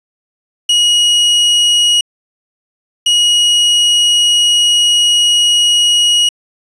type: tone pair in turn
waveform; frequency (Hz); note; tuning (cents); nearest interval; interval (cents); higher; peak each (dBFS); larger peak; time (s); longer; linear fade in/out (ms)
40% pulse; 2900 / 2900; F#7 / F#7; -35 / -35; unison; 0; neither; -7 / -7; neither; 0.69-2.01 / 3.06-6.29; second; 5
effects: resampled to 24000 Hz + 8-bit